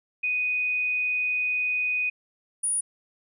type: tone pair in turn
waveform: sine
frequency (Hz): 2489 / 9661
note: D#7 / D9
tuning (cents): 0 / +48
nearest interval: octave + major seventh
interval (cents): 2348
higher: second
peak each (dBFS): -23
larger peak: neither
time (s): 0.23-2.1 / 2.63-2.81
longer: first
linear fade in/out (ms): 10
effects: none

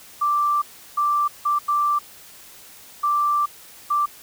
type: tone bursts at uneven times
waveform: sine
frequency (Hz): 1174.7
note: D6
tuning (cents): 0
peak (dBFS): -17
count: 6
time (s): 0.21-0.62 / 0.97-1.28 / 1.45-1.59 / 1.68-1.99 / 3.03-3.46 / 3.9-4.06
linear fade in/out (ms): 10
effects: white hiss -45 dBFS RMS until 4.22 s

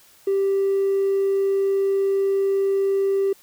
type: tone with hard clipping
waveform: sine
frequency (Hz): 392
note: G4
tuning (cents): 0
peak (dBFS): -18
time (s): 0.27-3.33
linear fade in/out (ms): 5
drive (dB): 1
effects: white hiss -53 dBFS RMS until 3.42 s

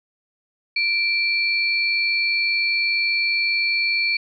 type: tone pair together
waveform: sine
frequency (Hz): 2349 / 4395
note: D7 / C#8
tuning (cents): 0 / -16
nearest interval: major seventh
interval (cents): 1084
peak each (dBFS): -19 / -24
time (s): 0.76-4.17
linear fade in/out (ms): 5
effects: none

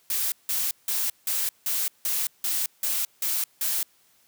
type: noise bursts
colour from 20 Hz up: blue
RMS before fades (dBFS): -26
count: 10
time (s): 0.1-3.83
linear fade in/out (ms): 2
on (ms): 220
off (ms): 170
effects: white hiss -62 dBFS RMS until 4.27 s + high-pass 80 Hz 12 dB/octave

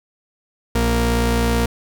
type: tone pair together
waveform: sawtooth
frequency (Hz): 58.27 / 233.1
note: A#1 / A#3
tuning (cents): 0 / 0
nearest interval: 2 octaves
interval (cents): 2400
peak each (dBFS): -14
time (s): 0.75-1.66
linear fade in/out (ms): 5
effects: none

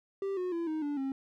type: tone with pitch steps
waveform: triangle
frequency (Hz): 392 / 363.6 / 337.3 / 312.9 / 290.3 / 269.3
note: G4 / F#4 / E4 / D#4 / D4 / C#4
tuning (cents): 0 / -30 / +40 / +10 / -20 / -50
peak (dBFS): -29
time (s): 0.22-1.12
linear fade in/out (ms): 2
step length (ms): 150
effects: none

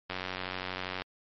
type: click train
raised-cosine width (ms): 0.3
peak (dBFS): -18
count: 86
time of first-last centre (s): 0.1-1.02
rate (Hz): 92.4
effects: MP3 32 kbps

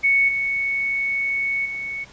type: tone with level steps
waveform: sine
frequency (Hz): 2217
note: C#7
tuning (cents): 0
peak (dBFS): -14 / -20 / -26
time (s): 0.03-2.05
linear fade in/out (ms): 20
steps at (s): 0.28 / 1.65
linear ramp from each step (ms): 10
effects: pink hiss -47 dBFS RMS until 2.12 s + resampled to 16000 Hz

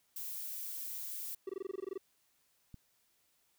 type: noise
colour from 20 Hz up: violet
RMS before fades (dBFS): -42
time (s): 0.16-1.35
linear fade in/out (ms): 5
type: tone bursts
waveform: triangle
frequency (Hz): 384.9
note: G4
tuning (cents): -32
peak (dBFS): -34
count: 12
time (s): 1.47-1.978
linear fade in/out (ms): 5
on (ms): 24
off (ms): 20
type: click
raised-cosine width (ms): 5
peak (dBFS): -37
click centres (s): 2.743
effects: white hiss -74 dBFS RMS until 3.58 s

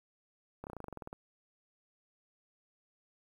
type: slowing click train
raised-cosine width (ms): 1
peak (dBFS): -29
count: 13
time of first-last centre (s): 0.64-1.129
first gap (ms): 29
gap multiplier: 1.06
effects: 10-bit

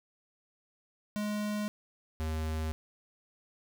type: tone pair in turn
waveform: square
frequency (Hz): 209.2 / 78.84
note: G#3 / D#2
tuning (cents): +13 / +23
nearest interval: octave + perfect fourth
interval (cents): 1690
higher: first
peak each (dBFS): -32 / -32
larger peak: neither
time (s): 1.16-1.68 / 2.2-2.72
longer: neither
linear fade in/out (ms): 0
effects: none

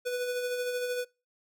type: tone with tremolo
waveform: square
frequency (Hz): 493.9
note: B4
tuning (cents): 0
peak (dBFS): -29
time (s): 0.05-1.05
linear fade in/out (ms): 20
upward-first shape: sine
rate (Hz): 13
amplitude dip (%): 35
effects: noise-tail reverb RT60 0.3 s tail -25 dB re dry

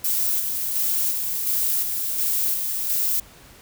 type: noise with tremolo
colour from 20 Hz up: violet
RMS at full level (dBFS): -22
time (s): 0.04-3.2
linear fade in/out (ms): 5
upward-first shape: square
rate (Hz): 1.4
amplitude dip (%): 35
effects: pink hiss -48 dBFS RMS until 3.61 s

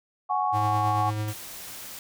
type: chord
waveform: sine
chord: F# suspended second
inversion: none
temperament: just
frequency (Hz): 740 / 832.5 / 1110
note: F#5 / G#5 / C#6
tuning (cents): 0 / +4 / +2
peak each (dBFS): -27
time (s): 0.29-1.11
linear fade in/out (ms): 20
type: tone with tremolo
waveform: square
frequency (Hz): 106.6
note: G#2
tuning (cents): +46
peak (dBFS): -26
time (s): 0.52-1.34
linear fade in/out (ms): 50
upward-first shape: triangle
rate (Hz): 9.1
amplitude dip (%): 35
type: noise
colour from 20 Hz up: white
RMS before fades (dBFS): -40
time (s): 1.28-1.99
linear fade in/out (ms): 2
effects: none

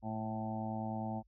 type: harmonic tone with a mistuned harmonic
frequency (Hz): 110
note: A2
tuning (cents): 0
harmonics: 1 / 2 / 3 / 5 / 6 / 7 / 8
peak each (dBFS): -42 / -39 / -49 / -50 / -46 / -43 / -47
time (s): 0.02-1.23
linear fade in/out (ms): 50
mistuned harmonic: 1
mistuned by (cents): +20
effects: added 50 Hz sine -65 dBFS peak until 1.27 s

